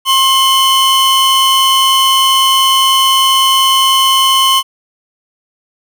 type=tone pair together; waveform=45% pulse; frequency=1066 / 3015 Hz; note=C6 / F#7; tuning=+32 / +32 cents; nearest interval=octave + tritone; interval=1800 cents; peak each=-10 dBFS; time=0.05-4.63 s; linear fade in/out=50 ms; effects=none